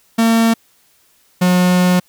45% pulse tone pair in turn, 227.4 / 180.49 Hz, A#3 / F#3, -43 / -43 cents, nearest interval major third, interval 400 cents, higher first, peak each -10 dBFS, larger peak neither, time 0.18-0.54 / 1.41-2 s, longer second, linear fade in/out 10 ms, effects white hiss -55 dBFS RMS until 2.08 s

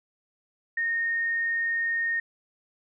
sine tone, 1845 Hz, A#6, 18 cents flat, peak -24 dBFS, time 0.77-2.2 s, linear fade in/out 5 ms, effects none

